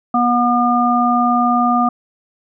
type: harmonic tone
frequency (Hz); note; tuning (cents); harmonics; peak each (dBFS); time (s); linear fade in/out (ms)
241.8; B3; -36; 1 / 3 / 5; -16 / -16 / -16; 0.14-1.89; 5
effects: none